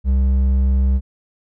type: tone with hard clipping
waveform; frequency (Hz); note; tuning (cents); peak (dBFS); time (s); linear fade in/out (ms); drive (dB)
sine; 66; C2; +16; -14; 0.04-1.01; 50; 5
effects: none